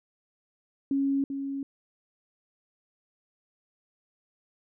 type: tone with echo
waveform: sine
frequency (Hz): 275.5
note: C#4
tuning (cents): -11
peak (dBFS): -23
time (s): 0.91-1.24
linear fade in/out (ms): 2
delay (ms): 390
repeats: 1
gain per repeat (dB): -7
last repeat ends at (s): 1.63
effects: none